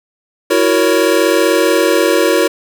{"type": "chord", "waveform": "square", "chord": "F# dominant seventh", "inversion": "third", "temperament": "equal with one note detuned", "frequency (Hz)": [329.6, 370, 466.2, 561.1], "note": ["E4", "F#4", "A#4", "C#5"], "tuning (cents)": [0, 0, 0, 21], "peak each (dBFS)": -16, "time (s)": [0.5, 2.48], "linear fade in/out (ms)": 10, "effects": []}